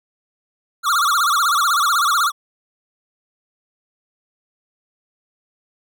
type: tone with vibrato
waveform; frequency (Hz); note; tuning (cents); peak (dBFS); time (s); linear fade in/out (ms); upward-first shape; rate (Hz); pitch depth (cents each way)
square; 1265; D#6; +28; -15; 0.83-2.32; 50; sine; 16; 210
effects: none